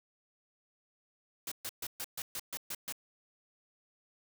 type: noise bursts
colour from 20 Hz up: white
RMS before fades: -39 dBFS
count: 9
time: 1.47-2.924 s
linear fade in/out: 2 ms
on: 46 ms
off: 130 ms
effects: none